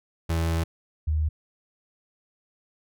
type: tone pair in turn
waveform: 35% pulse / sine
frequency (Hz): 82.41 / 77.14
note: E2 / D#2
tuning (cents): 0 / -14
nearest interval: minor second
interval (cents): 114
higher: first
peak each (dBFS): -21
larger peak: neither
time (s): 0.29-0.64 / 1.07-1.29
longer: first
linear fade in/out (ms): 10
effects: none